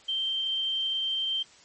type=tone; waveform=sine; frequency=3136 Hz; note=G7; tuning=in tune; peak=-26 dBFS; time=0.08-1.43 s; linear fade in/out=10 ms; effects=white hiss -55 dBFS RMS until 1.64 s + MP3 32 kbps